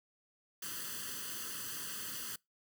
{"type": "noise with comb filter", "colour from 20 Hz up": "white", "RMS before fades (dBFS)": -42, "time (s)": [0.62, 2.36], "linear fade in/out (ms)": 5, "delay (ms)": 0.65, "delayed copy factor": 0.9, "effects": ["noise-tail reverb RT60 0.2 s tail -25 dB re dry", "high-pass 100 Hz 12 dB/octave"]}